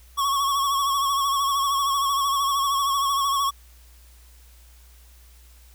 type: tone with vibrato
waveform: square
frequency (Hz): 1108.7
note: C#6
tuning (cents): 0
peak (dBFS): -21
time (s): 0.17-3.51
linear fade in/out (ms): 20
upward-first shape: sine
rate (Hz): 13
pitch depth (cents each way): 47
effects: added 60 Hz sine -48 dBFS peak until 5.74 s + white hiss -56 dBFS RMS until 5.74 s